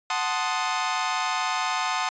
sawtooth chord, F# diminished seventh, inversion none, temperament equal, 740 / 880 / 1046.5 / 1244.5 Hz, F#5 / A5 / C6 / Eb6, 0 / 0 / 0 / 0 cents, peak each -26 dBFS, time 0.1-2.09 s, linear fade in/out 2 ms, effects resampled to 16000 Hz

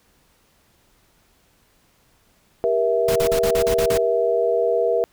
sine chord, E diminished, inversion first, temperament just, 395.6 / 474.7 / 659.3 Hz, G4 / Bb4 / E5, +16 / +31 / 0 cents, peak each -24 / -19 / -21 dBFS, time 2.64-5.04 s, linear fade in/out 0 ms
pink noise bursts, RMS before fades -26 dBFS, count 8, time 3.08-3.977 s, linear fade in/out 5 ms, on 78 ms, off 39 ms
effects pink hiss -60 dBFS RMS until 5.12 s

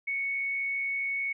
sine tone with frequency modulation, 2217 Hz, C#7, in tune, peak -28 dBFS, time 0.07-1.33 s, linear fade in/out 10 ms, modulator 70.7 Hz, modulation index 0.29, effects none

